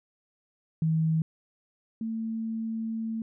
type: tone pair in turn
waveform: sine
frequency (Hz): 160 / 224.1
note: D#3 / A3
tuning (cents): +49 / +32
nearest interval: tritone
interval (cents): 583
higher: second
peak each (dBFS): -22 / -29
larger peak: first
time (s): 0.82-1.22 / 2.01-3.22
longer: second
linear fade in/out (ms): 2
effects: none